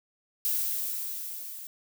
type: noise with level ramp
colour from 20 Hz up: violet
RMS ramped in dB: -27 to -42 dBFS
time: 0.45-1.67 s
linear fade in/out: 0 ms
effects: none